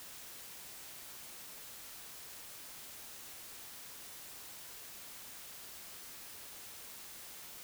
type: silence
effects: white hiss -50 dBFS RMS until 7.63 s